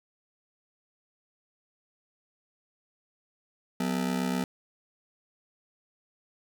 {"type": "ring-modulated tone", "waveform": "40% pulse", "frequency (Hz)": 216.5, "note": "A3", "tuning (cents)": -28, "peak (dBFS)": -23, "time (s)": [3.8, 4.44], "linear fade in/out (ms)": 2, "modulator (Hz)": 34, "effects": []}